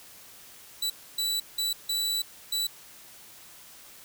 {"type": "tone bursts at uneven times", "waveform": "sawtooth", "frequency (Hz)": 3951, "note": "B7", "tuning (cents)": 0, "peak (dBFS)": -23, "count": 5, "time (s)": [[0.82, 0.9], [1.18, 1.4], [1.58, 1.73], [1.89, 2.22], [2.52, 2.67]], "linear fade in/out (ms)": 5, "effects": ["white hiss -50 dBFS RMS until 4.04 s"]}